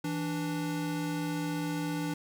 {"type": "tone pair together", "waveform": "square", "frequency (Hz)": [164.83, 293.7], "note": ["E3", "D4"], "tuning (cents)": [0, 0], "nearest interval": "minor seventh", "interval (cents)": 1000, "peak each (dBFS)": [-35, -34], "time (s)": [0.04, 2.14], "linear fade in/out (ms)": 5, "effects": []}